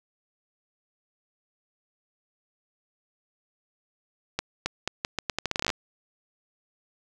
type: accelerating click train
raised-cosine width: 0.2 ms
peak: -9 dBFS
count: 17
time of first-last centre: 4.39-5.702 s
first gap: 270 ms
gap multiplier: 0.8
effects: none